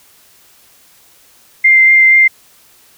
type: tone with vibrato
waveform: sine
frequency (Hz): 2093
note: C7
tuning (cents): 0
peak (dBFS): -4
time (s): 1.64-2.28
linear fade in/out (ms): 10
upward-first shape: sine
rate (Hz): 4.2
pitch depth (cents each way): 10
effects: white hiss -47 dBFS RMS until 2.97 s